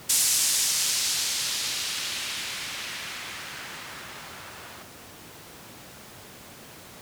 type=noise with low-pass filter sweep; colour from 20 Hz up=violet; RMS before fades=-29 dBFS; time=0.09-4.83 s; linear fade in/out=10 ms; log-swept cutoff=8100 to 1000 Hz; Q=0.94; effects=pink hiss -45 dBFS RMS until 7.01 s + high-pass 100 Hz 12 dB/octave